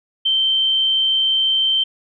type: tone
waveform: sine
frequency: 3117 Hz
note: G7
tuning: 11 cents flat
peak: -14 dBFS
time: 0.25-1.84 s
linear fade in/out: 10 ms
effects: none